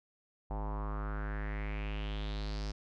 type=tone with low-pass filter sweep; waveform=square; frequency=51.91 Hz; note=G#1; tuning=in tune; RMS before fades=-37 dBFS; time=0.5-2.72 s; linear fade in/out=10 ms; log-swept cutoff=830 to 5300 Hz; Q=4.4; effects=none